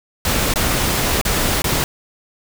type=noise with dropouts; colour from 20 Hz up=pink; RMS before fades=-18 dBFS; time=0.25-1.84 s; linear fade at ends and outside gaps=1 ms; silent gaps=0.538-0.558 / 1.214-1.251 / 1.62-1.642 s; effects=none